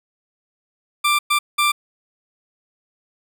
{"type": "tone bursts at uneven times", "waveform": "20% pulse", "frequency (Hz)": 1181, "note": "D6", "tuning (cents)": 9, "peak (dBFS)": -10, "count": 3, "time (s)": [[1.04, 1.19], [1.3, 1.39], [1.58, 1.72]], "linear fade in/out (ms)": 10, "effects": []}